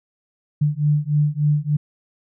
sine beating tone pair, 146.83 / 150.23 Hz, D3 / D3, 0 / +40 cents, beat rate 3.4 Hz, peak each -19 dBFS, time 0.61-1.77 s, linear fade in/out 10 ms, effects none

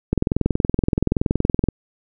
click train, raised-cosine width 3 ms, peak -4 dBFS, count 34, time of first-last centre 0.13-1.687 s, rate 21.2 Hz, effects none

